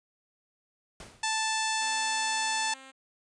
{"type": "noise with exponential decay", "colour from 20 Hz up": "pink", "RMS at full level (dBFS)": -43, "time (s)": [1, 1.45], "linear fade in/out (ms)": 2, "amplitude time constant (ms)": 96}
{"type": "harmonic tone", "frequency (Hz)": 880, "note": "A5", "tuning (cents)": 0, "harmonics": [1, 2, 3, 4, 5, 6, 7, 8, 9, 10], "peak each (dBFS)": [-31, -34, -36, -37, -38, -39, -39, -40, -41, -41], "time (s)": [1.23, 2.74], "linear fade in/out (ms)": 5}
{"type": "tone", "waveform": "5% pulse", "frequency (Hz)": 266, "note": "C4", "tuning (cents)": 29, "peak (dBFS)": -36, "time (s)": [1.8, 2.92], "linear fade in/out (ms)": 20}
{"effects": ["resampled to 22050 Hz"]}